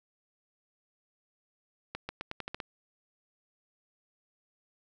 accelerating click train, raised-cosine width 0.3 ms, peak -20 dBFS, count 8, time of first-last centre 1.95-2.602 s, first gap 140 ms, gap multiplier 0.86, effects none

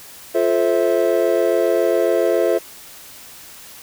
triangle chord, F major seventh, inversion none, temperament just, 349.2 / 436.5 / 523.8 / 654.8 Hz, F4 / A4 / C5 / E5, 0 / -14 / +2 / -12 cents, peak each -18 dBFS, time 0.34-2.59 s, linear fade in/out 20 ms, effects white hiss -40 dBFS RMS until 3.82 s

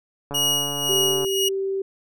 click train, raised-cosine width 1 ms, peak -18 dBFS, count 135, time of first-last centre 0.31-1.247 s, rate 143 Hz
sawtooth tone with tremolo, 2888 Hz, F#7, 43 cents flat, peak -15 dBFS, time 0.34-1.49 s, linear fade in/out 10 ms, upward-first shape sine, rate 1.9 Hz, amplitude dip 65%
sine tone, 388.2 Hz, G4, 17 cents flat, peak -22 dBFS, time 0.89-1.82 s, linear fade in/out 5 ms
effects none

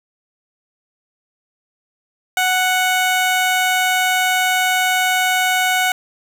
15% pulse tone, 740 Hz, F#5, in tune, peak -8 dBFS, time 2.37-5.92 s, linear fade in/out 2 ms, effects none

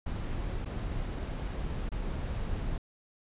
brown noise with dropouts, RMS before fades -34 dBFS, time 0.06-2.78 s, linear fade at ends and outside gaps 5 ms, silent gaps 0.648-0.657 / 1.891-1.918 s, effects resampled to 8000 Hz

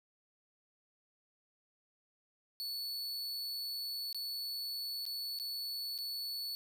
45% pulse tone with dropouts, 4435 Hz, C#8, in tune, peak -37 dBFS, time 2.6-6.55 s, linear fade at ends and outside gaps 0 ms, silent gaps 4.128-4.146 / 5.054-5.064 / 5.388-5.398 / 5.979-5.987 s, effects 13-bit

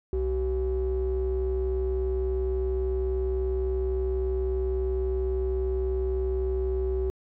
triangle ring-modulated tone, 158.6 Hz, D#3, 33 cents sharp, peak -18 dBFS, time 0.13-7.1 s, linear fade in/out 0 ms, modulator 222 Hz, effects tanh soft clip ceiling -19 dBFS

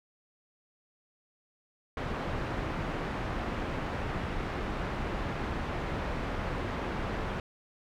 pink low-pass noise, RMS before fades -34 dBFS, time 1.97-7.4 s, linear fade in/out 2 ms, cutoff 1900 Hz, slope 12 dB/octave, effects none

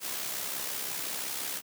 white noise with amplitude modulation, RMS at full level -33 dBFS, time 0-1.62 s, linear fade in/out 50 ms, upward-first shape sine, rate 65.7 Hz, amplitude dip 45%, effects high-pass 150 Hz 12 dB/octave

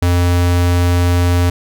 square tone, 88 Hz, F2, 14 cents sharp, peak -11 dBFS, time 0.02-1.5 s, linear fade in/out 5 ms, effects none

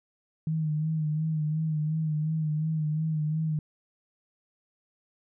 sine tone with vibrato, 155.56 Hz, D#3, in tune, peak -25 dBFS, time 0.47-3.59 s, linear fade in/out 2 ms, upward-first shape sine, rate 2.8 Hz, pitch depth 45 cents each way, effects none

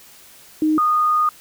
sine tone pair in turn, 310 / 1230.7 Hz, D#4 / D#6, -6 / -19 cents, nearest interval 2 octaves, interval 2387 cents, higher second, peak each -14 dBFS, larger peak neither, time 0.62-0.78 / 0.78-1.29 s, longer second, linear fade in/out 2 ms, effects white hiss -46 dBFS RMS until 1.4 s

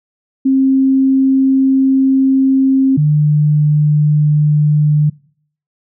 sine tone pair in turn, 266.8 / 149.74 Hz, C4 / D3, +34 / +34 cents, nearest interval minor seventh, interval 1000 cents, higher first, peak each -8 dBFS, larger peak neither, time 0.45-2.97 / 2.97-5.1 s, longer first, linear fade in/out 10 ms, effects noise-tail reverb RT60 0.6 s tail -24 dB re dry

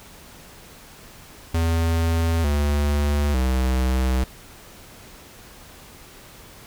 square tone with pitch steps, 82.7 / 72.83 / 64.14 Hz, E2 / D2 / C2, +6 / -14 / -34 cents, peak -19 dBFS, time 1.54-4.24 s, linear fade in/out 5 ms, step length 900 ms, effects pink hiss -45 dBFS RMS until 6.66 s

